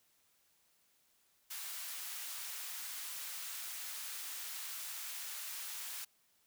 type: high-pass noise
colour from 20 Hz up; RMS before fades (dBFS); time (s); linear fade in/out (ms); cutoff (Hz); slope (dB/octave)
white; -44; 1.5-6.05; 10; 1100; 12
effects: white hiss -73 dBFS RMS until 6.46 s

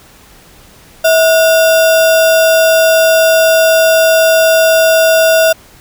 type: tone with sample-and-hold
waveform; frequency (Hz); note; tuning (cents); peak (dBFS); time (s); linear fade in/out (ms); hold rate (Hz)
sine; 648; E5; -30; -5; 1.04-5.53; 10; 2100
effects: pink hiss -41 dBFS RMS until 5.8 s

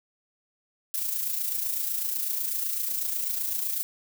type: noise with amplitude modulation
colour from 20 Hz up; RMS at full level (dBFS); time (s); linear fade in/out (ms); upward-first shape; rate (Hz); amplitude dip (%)
violet; -27; 0.94-3.83; 0; sine; 28; 50
effects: none

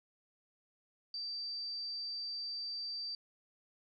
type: tone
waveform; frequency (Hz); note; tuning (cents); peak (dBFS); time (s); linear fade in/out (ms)
sine; 4659; D8; -15; -38; 1.14-3.15; 2
effects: none

